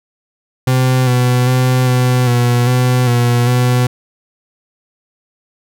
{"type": "tone with pitch steps", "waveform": "40% pulse", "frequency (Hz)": [128.5, 124.6, 127.5, 125.7, 121.4, 125.7, 120.7, 124.4], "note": ["C3", "B2", "C3", "B2", "B2", "B2", "B2", "B2"], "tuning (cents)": [-31, 16, -44, 31, -29, 31, -39, 13], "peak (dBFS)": -9, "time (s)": [0.67, 3.87], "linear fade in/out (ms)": 5, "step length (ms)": 400, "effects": []}